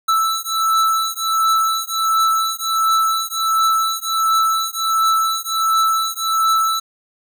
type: beating tone pair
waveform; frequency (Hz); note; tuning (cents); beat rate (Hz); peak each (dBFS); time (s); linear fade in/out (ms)
square; 1318 / 1319.4; E6 / E6; -1 / +1; 1.4; -19; 0.08-6.8; 10
effects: none